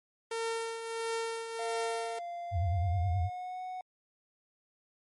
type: tone with tremolo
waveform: sawtooth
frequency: 455.6 Hz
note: A#4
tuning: 40 cents flat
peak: -27 dBFS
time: 0.31-2.19 s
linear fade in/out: 5 ms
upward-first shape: triangle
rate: 1.5 Hz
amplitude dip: 60%
type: tone with pitch glide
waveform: triangle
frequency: 693 to 738.5 Hz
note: F5 to F#5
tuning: -14 to -3 cents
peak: -35 dBFS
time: 1.59-3.81 s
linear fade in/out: 2 ms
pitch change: +111 cents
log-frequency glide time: 2.63-3.62 s
type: tone with vibrato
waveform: sine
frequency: 89.6 Hz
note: F2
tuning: 45 cents sharp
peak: -27 dBFS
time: 2.51-3.3 s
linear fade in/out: 50 ms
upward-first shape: triangle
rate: 9.5 Hz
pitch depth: 220 cents each way
effects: MP3 48 kbps